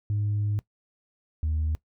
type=tone pair in turn; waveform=sine; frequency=103.83 / 77.78 Hz; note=G#2 / D#2; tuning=0 / 0 cents; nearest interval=perfect fourth; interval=500 cents; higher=first; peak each=-22 dBFS; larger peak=neither; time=0.1-0.59 / 1.43-1.75 s; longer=first; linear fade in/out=0 ms; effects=noise-tail reverb RT60 0.1 s tail -21 dB re dry + tanh soft clip ceiling -21 dBFS